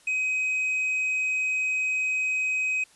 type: tone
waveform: triangle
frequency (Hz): 2525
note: D#7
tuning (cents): +25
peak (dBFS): -22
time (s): 0.07-2.84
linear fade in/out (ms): 5
effects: white hiss -57 dBFS RMS until 2.95 s + resampled to 24000 Hz